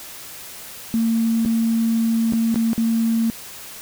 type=tone with dropouts; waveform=triangle; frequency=227.3 Hz; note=A#3; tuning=43 cents flat; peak=-12 dBFS; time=0.94-3.3 s; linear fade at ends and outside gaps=0 ms; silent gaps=1.45-1.459 / 2.324-2.335 / 2.544-2.558 / 2.732-2.779 s; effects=tanh soft clip ceiling -14 dBFS + white hiss -37 dBFS RMS until 3.81 s